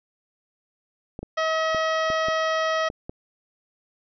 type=clicks; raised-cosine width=2 ms; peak=-20 dBFS; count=7; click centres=1.191 / 1.23 / 1.747 / 2.102 / 2.285 / 2.901 / 3.095 s
type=harmonic tone; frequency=639 Hz; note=D#5; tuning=46 cents sharp; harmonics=1 / 2 / 3 / 4 / 5 / 6 / 7 / 8 / 9; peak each=-24 / -26 / -29 / -39 / -35 / -43 / -45 / -41 / -43 dBFS; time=1.37-2.89 s; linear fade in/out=10 ms
effects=none